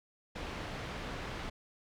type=low-pass noise; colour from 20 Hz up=pink; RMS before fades=-41 dBFS; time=0.35-1.5 s; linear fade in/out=10 ms; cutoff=3400 Hz; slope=12 dB/octave; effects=none